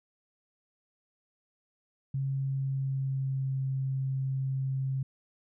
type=tone with pitch glide; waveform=sine; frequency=135.9 to 133.64 Hz; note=C#3 to C3; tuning=-34 to +37 cents; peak=-28 dBFS; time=2.14-5.03 s; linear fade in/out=5 ms; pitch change=-29 cents; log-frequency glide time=2.28-3.61 s; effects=none